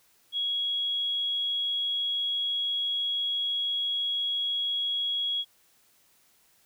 sine tone, 3322 Hz, G#7, in tune, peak -26 dBFS, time 0.32-5.45 s, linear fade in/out 50 ms, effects white hiss -64 dBFS RMS until 6.65 s

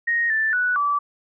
sine tone with pitch steps, 1868 / 1765 / 1478 / 1156 Hz, A#6 / A6 / F#6 / D6, +3 / +5 / -2 / -28 cents, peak -18 dBFS, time 0.07-0.99 s, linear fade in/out 10 ms, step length 230 ms, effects none

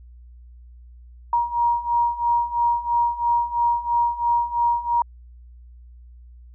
sine beating tone pair, 946 / 949 Hz, A#5 / A#5, +25 / +31 cents, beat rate 3 Hz, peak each -23 / -20 dBFS, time 1.33-5.02 s, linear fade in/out 2 ms, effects added 60 Hz sine -42 dBFS peak until 6.54 s

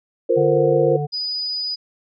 sine chord, F suspended fourth, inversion none, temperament equal, 349.2 / 466.2 / 523.3 Hz, F4 / Bb4 / C5, 0 / 0 / 0 cents, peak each -21 / -17 / -18 dBFS, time 0.29-0.97 s, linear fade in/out 10 ms
harmonic tone, 146.83 Hz, D3, in tune, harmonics 1 / 3 / 5, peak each -22 / -27 / -29 dBFS, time 0.36-1.07 s, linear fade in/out 20 ms
sine tone, 4957 Hz, D#8, 7 cents flat, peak -22 dBFS, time 1.12-1.76 s, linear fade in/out 20 ms
effects none

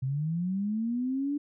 sine linear sweep, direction up, 127.1 to 293.7 Hz, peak -27 dBFS, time 0.02-1.38 s, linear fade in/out 10 ms, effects none

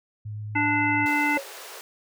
sine tone with vibrato, 105.8 Hz, G#2, 33 cents sharp, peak -31 dBFS, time 0.25-1.06 s, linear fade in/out 10 ms, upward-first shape triangle, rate 8.5 Hz, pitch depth 11 cents each way
harmonic tone, 293.7 Hz, D4, in tune, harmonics 1 / 3 / 5 / 7 / 9, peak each -26 / -26 / -30 / -24 / -32 dBFS, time 0.55-1.38 s, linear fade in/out 10 ms
pink high-pass noise, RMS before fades -41 dBFS, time 1.06-1.81 s, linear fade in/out 0 ms, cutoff 390 Hz, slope 48 dB/octave
sine tone with exponential decay, 550 Hz, C#5, 14 cents flat, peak -24 dBFS, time 1.37-1.5 s, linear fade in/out 0 ms, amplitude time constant 28 ms
effects none

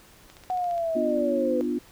click train, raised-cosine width 0.2 ms, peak -30 dBFS, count 8, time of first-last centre 0.3-0.779 s, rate 14.6 Hz
sine linear sweep, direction down, 743 to 497.3 Hz, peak -24 dBFS, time 0.5-1.61 s, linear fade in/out 0 ms
sine chord, B diminished, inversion none, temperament equal with one note detuned, 246.9 / 297.8 / 349.2 Hz, B3 / D4 / F4, 0 / +24 / 0 cents, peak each -28 / -29 / -29 dBFS, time 0.95-1.79 s, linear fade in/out 10 ms
effects pink hiss -53 dBFS RMS until 1.91 s

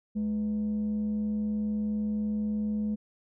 sine tone with frequency modulation, 212 Hz, G#3, 36 cents sharp, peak -26 dBFS, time 0.15-2.96 s, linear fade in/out 20 ms, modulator 281 Hz, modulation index 0.21, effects tanh soft clip ceiling -22 dBFS

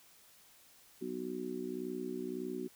harmonic tone, 61.74 Hz, B1, in tune, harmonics 3 / 4 / 5 / 6, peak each -47 / -42 / -44 / -40 dBFS, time 1.01-2.68 s, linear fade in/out 10 ms, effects white hiss -62 dBFS RMS until 2.75 s

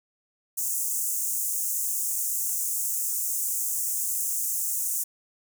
pink high-pass noise, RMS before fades -28 dBFS, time 0.57-5.04 s, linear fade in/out 10 ms, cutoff 6600 Hz, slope 48 dB/octave, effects none

